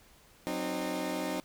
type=chord; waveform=20% pulse; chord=C diminished; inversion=second; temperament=equal with one note detuned; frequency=185 / 261.6 / 306 Hz; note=Gb3 / C4 / Eb4; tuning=0 / 0 / -29 cents; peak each=-34 / -32 / -30 dBFS; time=0.47-1.4 s; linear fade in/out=0 ms; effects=pink hiss -60 dBFS RMS until 1.44 s